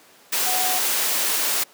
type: tone in noise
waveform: sine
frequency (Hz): 739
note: F#5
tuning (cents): -2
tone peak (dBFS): -26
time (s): 0.46-0.79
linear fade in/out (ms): 10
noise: white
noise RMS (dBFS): -22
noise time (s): 0.32-1.64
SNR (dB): -7
effects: pink hiss -51 dBFS RMS until 1.73 s + high-pass 300 Hz 12 dB/octave